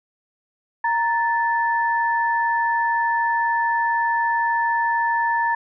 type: tone pair together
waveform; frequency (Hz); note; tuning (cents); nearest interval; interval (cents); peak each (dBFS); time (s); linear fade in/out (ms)
sine; 931 / 1755.8; A#5 / A6; -2 / -4; major seventh; 1098; -19 / -23; 0.84-5.55; 5
effects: none